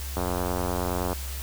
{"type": "click train", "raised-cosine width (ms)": 1, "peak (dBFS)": -14, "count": 87, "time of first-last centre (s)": [0.17, 1.13], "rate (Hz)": 89.6, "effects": ["added 68 Hz sine -32 dBFS peak until 1.42 s", "white hiss -39 dBFS RMS until 1.42 s"]}